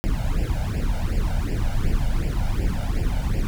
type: noise with flanger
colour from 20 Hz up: brown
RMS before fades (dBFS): -22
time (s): 0.04-3.47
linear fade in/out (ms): 0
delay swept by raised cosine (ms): 0.39 to 1.39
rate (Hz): 2.7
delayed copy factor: +0.9
effects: none